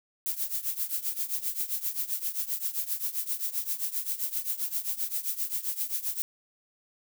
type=noise with tremolo; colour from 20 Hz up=violet; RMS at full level=-28 dBFS; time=0.26-6.22 s; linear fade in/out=0 ms; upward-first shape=triangle; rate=7.6 Hz; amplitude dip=90%; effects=none